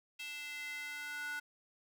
square tone with high-pass filter sweep, 293.7 Hz, D4, in tune, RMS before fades -43 dBFS, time 0.19-1.4 s, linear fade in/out 10 ms, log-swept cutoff 2700 to 1400 Hz, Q 4.3, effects none

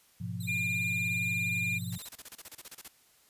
sine chord, F diminished, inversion first, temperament equal, 103.83 / 123.47 / 174.61 Hz, Ab2 / Cb3 / F3, 0 / 0 / 0 cents, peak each -38 / -39 / -38 dBFS, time 0.2-1.98 s, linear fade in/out 10 ms
5% pulse tone with vibrato, 3843 Hz, B7, 48 cents flat, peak -37 dBFS, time 0.4-2.09 s, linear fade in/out 5 ms, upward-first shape sine, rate 17 Hz, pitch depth 120 cents each way
triangle tone, 2404 Hz, D7, 40 cents sharp, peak -28 dBFS, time 0.47-1.79 s, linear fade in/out 20 ms
white noise bursts, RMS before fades -45 dBFS, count 15, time 1.92-2.881 s, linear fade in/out 5 ms, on 37 ms, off 29 ms
effects white hiss -64 dBFS RMS until 3.29 s + resampled to 32000 Hz

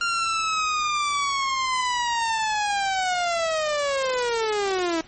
sawtooth linear sweep, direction down, 1396.9 to 319.8 Hz, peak -18 dBFS, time 0.01-5.01 s, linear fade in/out 2 ms, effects pink hiss -49 dBFS RMS until 5.07 s + MP3 32 kbps

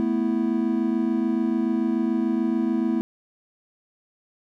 triangle chord, A suspended second, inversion none, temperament equal, 220 / 246.9 / 329.6 Hz, A3 / B3 / E4, 0 / 0 / 0 cents, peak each -23 dBFS, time 0-3.01 s, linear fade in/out 0 ms, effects none

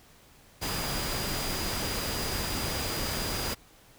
sine tone in noise, 4885 Hz, D#8, 33 cents flat, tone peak -38 dBFS, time 0.61-3.55 s, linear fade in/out 20 ms, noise pink, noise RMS -32 dBFS, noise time 0.61-3.55 s, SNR -9 dB, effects pink hiss -57 dBFS RMS until 3.98 s

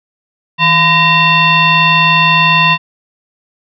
sine tone with frequency modulation, 1864.7 Hz, A#6, in tune, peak -6 dBFS, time 0.58-2.78 s, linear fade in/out 50 ms, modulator 852 Hz, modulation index 1.8, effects none

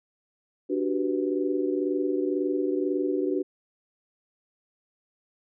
sine chord, G major seventh, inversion second, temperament equal, 293.7 / 370 / 392 / 493.9 Hz, D4 / F#4 / G4 / B4, 0 / 0 / 0 / 0 cents, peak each -28 / -27 / -32 / -33 dBFS, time 0.69-3.43 s, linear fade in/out 20 ms, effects none

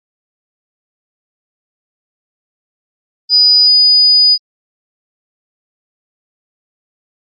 sine tone, 4950 Hz, D#8, 10 cents flat, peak -5 dBFS, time 3.29-4.38 s, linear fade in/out 50 ms, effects Opus 32 kbps

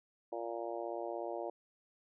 harmonic tone, 116.54 Hz, A#2, in tune, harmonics 3 / 4 / 5 / 6 / 7 / 8, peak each -43 / -45 / -42 / -44 / -48 / -51 dBFS, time 0.32-1.5 s, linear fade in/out 5 ms, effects none

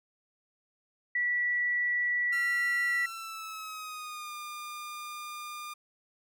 sine tone, 1951 Hz, B6, 22 cents flat, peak -26 dBFS, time 1.15-3.06 s, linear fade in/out 5 ms
sawtooth tone with pitch glide, 1377 to 1205.7 Hz, F6 to D6, -25 to +45 cents, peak -35 dBFS, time 2.32-5.74 s, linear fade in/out 10 ms, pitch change -230 cents, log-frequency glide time 2.86-4.34 s
effects none

